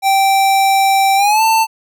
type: tone with pitch glide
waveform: square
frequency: 780 to 890.8 Hz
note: G5 to A5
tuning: -9 to +21 cents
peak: -10 dBFS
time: 0.02-1.67 s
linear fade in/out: 50 ms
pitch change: +230 cents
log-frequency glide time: 1.16-1.43 s
effects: none